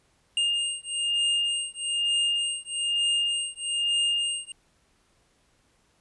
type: beating tone pair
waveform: square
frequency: 2822 / 2823.1 Hz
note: F7 / F7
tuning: +17 / +18 cents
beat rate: 1.1 Hz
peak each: -28 dBFS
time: 0.37-4.52 s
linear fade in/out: 2 ms
effects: pink hiss -66 dBFS RMS until 6 s + resampled to 24000 Hz